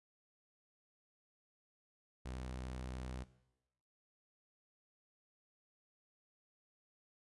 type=tone; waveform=sawtooth; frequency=63.3 Hz; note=B1; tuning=43 cents sharp; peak=-39 dBFS; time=2.25-3.24 s; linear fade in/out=10 ms; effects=noise-tail reverb RT60 0.9 s tail -17 dB re dry + resampled to 24000 Hz